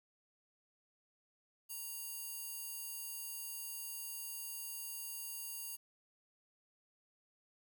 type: tone with high-pass filter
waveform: square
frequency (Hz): 940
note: A#5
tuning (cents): +14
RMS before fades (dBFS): -45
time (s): 1.69-5.77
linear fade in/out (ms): 20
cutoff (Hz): 9200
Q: 0.55
effects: 11-bit